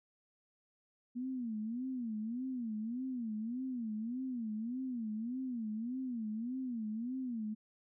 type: tone with vibrato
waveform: sine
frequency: 236.5 Hz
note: A#3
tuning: 25 cents sharp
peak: -36 dBFS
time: 1.15-7.55 s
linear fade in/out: 20 ms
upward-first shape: sine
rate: 1.7 Hz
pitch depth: 180 cents each way
effects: none